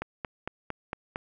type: click train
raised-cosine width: 0.5 ms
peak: -17 dBFS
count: 6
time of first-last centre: 0.02-1.159 s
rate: 4.39 Hz
effects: none